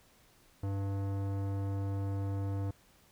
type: tone with tanh clipping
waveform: sine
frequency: 98.5 Hz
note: G2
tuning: 9 cents sharp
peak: -34 dBFS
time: 0.63-2.71 s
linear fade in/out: 5 ms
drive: 18 dB
effects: pink hiss -64 dBFS RMS until 3.11 s